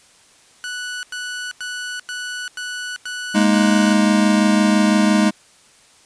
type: tone bursts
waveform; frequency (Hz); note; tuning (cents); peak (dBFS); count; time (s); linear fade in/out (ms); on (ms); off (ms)
sawtooth; 1480; F#6; 0; -22; 7; 0.64-3.928; 0; 390; 93
type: chord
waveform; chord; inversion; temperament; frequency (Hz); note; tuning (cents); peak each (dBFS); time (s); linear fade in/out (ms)
square; Ab suspended second; none; just; 207.7 / 233.6 / 311.5; Ab3 / Bb3 / Eb4; 0 / +4 / +2; -15 / -21 / -20; 3.34-5.31; 20
effects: white hiss -51 dBFS RMS until 6.05 s + resampled to 22050 Hz